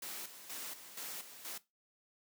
white noise with tremolo, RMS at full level -44 dBFS, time 0.02-1.58 s, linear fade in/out 5 ms, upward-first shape square, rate 2.1 Hz, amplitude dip 65%, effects noise-tail reverb RT60 0.2 s tail -17 dB re dry + high-pass 200 Hz 12 dB/octave

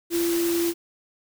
sine tone in noise, 340.4 Hz, F4, 44 cents flat, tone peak -21 dBFS, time 0.1-0.74 s, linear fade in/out 50 ms, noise white, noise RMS -31 dBFS, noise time 0.1-0.74 s, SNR +7 dB, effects none

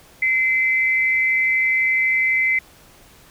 sine tone pair together, 2058 / 2310 Hz, C7 / D7, -29 / -29 cents, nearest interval major second, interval 200 cents, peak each -16 / -24 dBFS, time 0.22-2.59 s, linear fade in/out 5 ms, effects pink hiss -49 dBFS RMS until 3.3 s

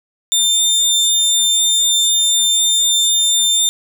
25% pulse tone, 3601 Hz, A7, 39 cents sharp, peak -8 dBFS, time 0.32-3.69 s, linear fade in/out 0 ms, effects none

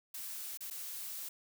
blue noise with dropouts, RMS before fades -43 dBFS, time 0.14-1.29 s, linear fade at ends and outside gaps 5 ms, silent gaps 0.574-0.606 / 0.702-0.708 s, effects none

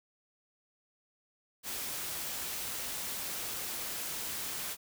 white noise, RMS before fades -38 dBFS, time 1.63-4.77 s, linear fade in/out 50 ms, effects none

